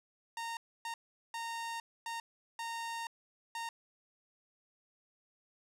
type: tone bursts at uneven times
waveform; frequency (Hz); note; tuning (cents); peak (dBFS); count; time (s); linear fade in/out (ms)
sawtooth; 922; A#5; -19; -34; 6; 0.37-0.57 / 0.85-0.94 / 1.34-1.8 / 2.06-2.2 / 2.59-3.07 / 3.55-3.69; 2
effects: low-pass 10000 Hz 12 dB/octave